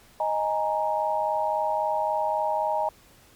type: chord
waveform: sine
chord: D# suspended fourth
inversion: none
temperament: just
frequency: 622.3 / 829.7 / 933.4 Hz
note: D#5 / G#5 / A#5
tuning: 0 / -2 / +2 cents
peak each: -27 dBFS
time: 0.2-2.89 s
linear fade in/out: 2 ms
effects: pink hiss -55 dBFS RMS until 3.35 s + MP3 96 kbps